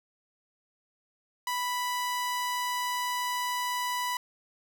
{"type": "tone", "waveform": "sawtooth", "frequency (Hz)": 987.8, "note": "B5", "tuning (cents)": 0, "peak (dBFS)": -25, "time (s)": [1.47, 4.17], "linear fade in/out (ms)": 2, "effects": []}